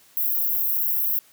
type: high-pass noise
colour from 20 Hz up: white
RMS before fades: -23 dBFS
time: 0.17-1.19 s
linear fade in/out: 0 ms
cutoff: 12000 Hz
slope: 96 dB/octave
effects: white hiss -55 dBFS RMS until 1.32 s + high-pass 80 Hz 12 dB/octave